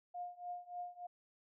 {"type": "tone with tremolo", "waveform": "sine", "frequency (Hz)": 710, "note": "F5", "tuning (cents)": 28, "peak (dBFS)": -39, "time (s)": [0.14, 1.07], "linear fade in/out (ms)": 10, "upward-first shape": "triangle", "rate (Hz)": 3.4, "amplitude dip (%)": 95, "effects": []}